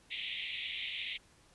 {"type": "band-pass noise", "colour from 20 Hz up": "white", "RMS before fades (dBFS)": -40, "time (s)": [0.1, 1.18], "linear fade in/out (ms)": 20, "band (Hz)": [2000, 3700], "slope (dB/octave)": 96, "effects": ["pink hiss -64 dBFS RMS until 1.54 s", "resampled to 24000 Hz"]}